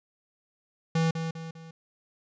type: tone with echo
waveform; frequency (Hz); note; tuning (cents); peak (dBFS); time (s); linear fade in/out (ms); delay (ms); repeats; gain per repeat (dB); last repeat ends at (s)
square; 163.1; E3; -18; -23; 0.95-1.11; 5; 200; 3; -7; 1.71
effects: resampled to 16000 Hz